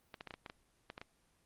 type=clicks; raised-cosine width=0.3 ms; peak=-29 dBFS; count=10; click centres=0.142 / 0.209 / 0.273 / 0.308 / 0.34 / 0.462 / 0.499 / 0.901 / 0.979 / 1.015 s; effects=pink hiss -73 dBFS RMS until 1.45 s + Opus 24 kbps